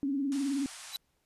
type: tone with vibrato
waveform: sine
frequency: 276.8 Hz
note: C#4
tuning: 2 cents flat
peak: -28 dBFS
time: 0.03-0.66 s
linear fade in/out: 0 ms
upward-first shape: triangle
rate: 19 Hz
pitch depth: 100 cents each way
type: band-pass noise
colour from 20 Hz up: white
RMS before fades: -47 dBFS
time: 0.32-0.97 s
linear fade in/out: 0 ms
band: 650 to 10000 Hz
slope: 48 dB/octave
type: tone with exponential growth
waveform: square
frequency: 3951 Hz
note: B7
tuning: in tune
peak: -30 dBFS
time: 0.89-0.96 s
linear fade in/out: 0 ms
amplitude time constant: 15 ms
effects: pink hiss -75 dBFS RMS until 1.25 s + resampled to 32000 Hz